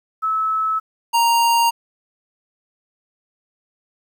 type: tone pair in turn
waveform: sine / square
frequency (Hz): 1300 / 932.6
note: E6 / A#5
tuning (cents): -24 / +1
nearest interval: tritone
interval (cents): 575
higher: first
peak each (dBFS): -17 / -14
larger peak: second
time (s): 0.22-0.8 / 1.13-1.71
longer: neither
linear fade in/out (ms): 20
effects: 9-bit